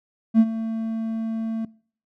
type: tone with ADSR envelope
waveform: triangle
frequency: 224.1 Hz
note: A3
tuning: 32 cents sharp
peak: -6 dBFS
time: 0.34-1.65 s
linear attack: 55 ms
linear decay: 51 ms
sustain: -16 dB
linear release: 3 ms
effects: noise-tail reverb RT60 0.5 s tail -23 dB re dry + tanh soft clip ceiling -6 dBFS